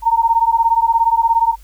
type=beating tone pair; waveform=sine; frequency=910 / 927 Hz; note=A#5 / A#5; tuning=-42 / -10 cents; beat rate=17 Hz; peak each=-14 dBFS; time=0.02-1.56 s; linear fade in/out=50 ms; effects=added 50 Hz sine -39 dBFS peak until 1.63 s + white hiss -52 dBFS RMS until 1.63 s